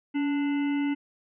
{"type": "harmonic tone with a mistuned harmonic", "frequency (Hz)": 293.7, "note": "D4", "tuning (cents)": 0, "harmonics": [1, 3, 5, 7, 9, 10], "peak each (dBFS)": [-24, -40, -44, -40, -45, -48], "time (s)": [0.14, 0.95], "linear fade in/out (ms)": 20, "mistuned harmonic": 1, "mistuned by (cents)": -56, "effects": []}